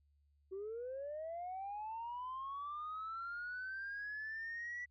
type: linear sweep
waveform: sine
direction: up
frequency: 371.9 to 1965 Hz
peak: -40 dBFS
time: 0.51-4.86 s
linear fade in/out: 20 ms
effects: tanh soft clip ceiling -38 dBFS + added 72 Hz sine -70 dBFS peak until 4.9 s